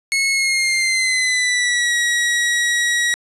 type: tone with pitch glide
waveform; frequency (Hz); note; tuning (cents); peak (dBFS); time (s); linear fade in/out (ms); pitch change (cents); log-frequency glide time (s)
sawtooth; 2183 to 1911.4; C#7 to A#6; -27 to +43; -12; 0.12-3.14; 0; -230; 0.31-1.94
effects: resampled to 24000 Hz + 9-bit